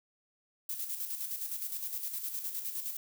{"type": "noise with tremolo", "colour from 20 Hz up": "violet", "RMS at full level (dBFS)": -36, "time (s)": [0.69, 2.97], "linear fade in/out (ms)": 5, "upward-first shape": "square", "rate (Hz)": 9.7, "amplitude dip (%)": 50, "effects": []}